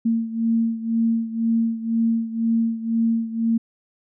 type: beating tone pair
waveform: sine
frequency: 227.4 / 229.4 Hz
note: A#3 / A#3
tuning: -43 / -28 cents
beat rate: 2 Hz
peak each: -20 / -24 dBFS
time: 0.05-3.58 s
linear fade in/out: 10 ms
effects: none